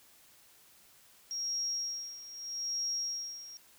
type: tone with tremolo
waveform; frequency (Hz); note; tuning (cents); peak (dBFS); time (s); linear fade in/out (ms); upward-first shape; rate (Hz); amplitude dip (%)
sine; 5600; F8; +4; -31; 1.31-3.57; 0; sine; 0.8; 80
effects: white hiss -61 dBFS RMS until 3.78 s